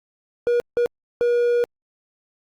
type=tone bursts at uneven times; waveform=triangle; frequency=479.5 Hz; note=A#4; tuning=49 cents sharp; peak=-14 dBFS; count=3; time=0.47-0.6 / 0.77-0.86 / 1.21-1.64 s; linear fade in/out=0 ms; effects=Opus 48 kbps